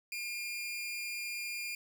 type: tone with amplitude modulation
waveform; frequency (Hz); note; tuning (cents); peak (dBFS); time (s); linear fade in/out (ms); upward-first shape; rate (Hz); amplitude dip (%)
sawtooth; 2405; D7; +41; -31; 0.12-1.75; 2; sine; 221; 55
effects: none